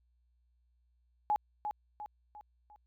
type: tone with echo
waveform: sine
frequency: 840 Hz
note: G#5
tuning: 19 cents sharp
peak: -26 dBFS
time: 1.3-1.36 s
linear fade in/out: 0 ms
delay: 350 ms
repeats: 4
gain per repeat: -7 dB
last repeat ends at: 2.76 s
effects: added 60 Hz sine -69 dBFS peak until 2.86 s